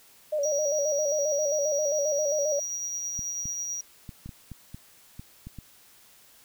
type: tone with vibrato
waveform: sine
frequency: 589 Hz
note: D5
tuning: 5 cents sharp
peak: -24 dBFS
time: 0.32-2.6 s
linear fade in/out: 10 ms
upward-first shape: square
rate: 7.5 Hz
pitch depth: 61 cents each way
type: tone with tremolo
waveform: triangle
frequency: 5760 Hz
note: F#8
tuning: 47 cents flat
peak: -28 dBFS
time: 0.43-3.81 s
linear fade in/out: 5 ms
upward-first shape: sine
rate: 9.2 Hz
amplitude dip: 25%
type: clicks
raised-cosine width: 5 ms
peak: -27 dBFS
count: 10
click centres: 3.192 / 3.456 / 4.092 / 4.26 / 4.292 / 4.517 / 4.745 / 5.195 / 5.47 / 5.587 s
effects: white hiss -56 dBFS RMS until 6.44 s